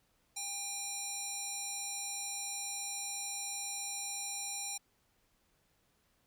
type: tone with band-pass filter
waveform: square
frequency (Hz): 803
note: G5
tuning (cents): +41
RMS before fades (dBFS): -40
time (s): 0.36-4.78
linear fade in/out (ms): 10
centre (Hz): 7600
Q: 2.1
effects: pink hiss -74 dBFS RMS until 6.26 s